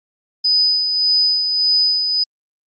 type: tone with tremolo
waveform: sine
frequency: 4993 Hz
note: D#8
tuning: 5 cents sharp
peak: -11 dBFS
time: 0.44-2.24 s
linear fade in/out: 10 ms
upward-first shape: sine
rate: 1.7 Hz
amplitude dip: 45%
effects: Opus 32 kbps